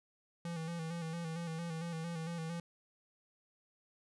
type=tone with vibrato; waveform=square; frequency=165.8 Hz; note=E3; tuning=10 cents sharp; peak=-39 dBFS; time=0.45-2.6 s; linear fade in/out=2 ms; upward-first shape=square; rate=4.4 Hz; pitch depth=46 cents each way; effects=resampled to 24000 Hz

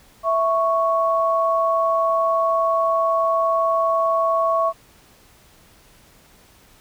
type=tone pair together; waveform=sine; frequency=659.3 / 1108.8 Hz; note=E5 / C#6; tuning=0 / 0 cents; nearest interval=major sixth; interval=900 cents; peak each=-19 dBFS; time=0.23-4.73 s; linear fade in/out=50 ms; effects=pink hiss -52 dBFS RMS until 6.8 s

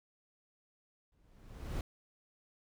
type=noise with exponential growth; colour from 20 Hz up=brown; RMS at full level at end=-34 dBFS; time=1.12-1.81 s; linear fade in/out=2 ms; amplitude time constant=150 ms; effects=none

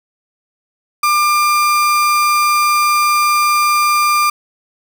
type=tone; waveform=35% pulse; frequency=1195 Hz; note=D6; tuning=30 cents sharp; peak=-9 dBFS; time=1.03-4.3 s; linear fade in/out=5 ms; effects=none

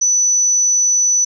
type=tone; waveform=sine; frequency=5970 Hz; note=F#8; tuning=15 cents sharp; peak=-11 dBFS; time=0.01-1.25 s; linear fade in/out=10 ms; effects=none

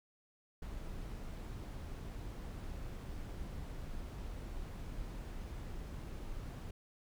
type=noise; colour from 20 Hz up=brown; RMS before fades=-44 dBFS; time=0.62-6.71 s; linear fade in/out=5 ms; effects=none

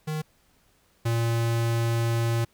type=tone pair in turn; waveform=square; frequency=154.7 / 115.89 Hz; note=D#3 / A#2; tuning=-10 / -10 cents; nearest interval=perfect fourth; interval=500 cents; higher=first; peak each=-28 / -23 dBFS; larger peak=second; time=0.07-0.22 / 1.05-2.45 s; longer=second; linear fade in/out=10 ms; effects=pink hiss -64 dBFS RMS until 2.53 s

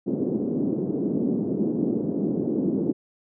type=band-pass noise; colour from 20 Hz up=pink; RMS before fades=-25 dBFS; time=0.06-2.93 s; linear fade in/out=20 ms; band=200 to 370 Hz; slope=24 dB/octave; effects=none

